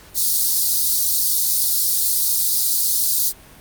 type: high-pass noise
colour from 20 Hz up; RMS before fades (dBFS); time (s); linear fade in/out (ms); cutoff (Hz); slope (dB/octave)
white; -18; 0.14-3.33; 50; 4000; 48
effects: pink hiss -45 dBFS RMS until 3.6 s + Opus 48 kbps